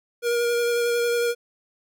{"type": "tone with vibrato", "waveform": "square", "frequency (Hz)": 474.6, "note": "A#4", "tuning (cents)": 31, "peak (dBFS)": -21, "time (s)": [0.22, 1.35], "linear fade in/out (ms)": 50, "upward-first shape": "sine", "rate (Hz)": 11, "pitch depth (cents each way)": 14, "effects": []}